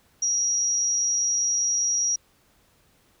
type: tone with amplitude modulation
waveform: sine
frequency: 5710 Hz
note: F8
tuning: 37 cents sharp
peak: -18 dBFS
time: 0.22-2.16 s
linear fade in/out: 5 ms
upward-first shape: sine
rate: 205 Hz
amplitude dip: 60%
effects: pink hiss -62 dBFS RMS until 3.2 s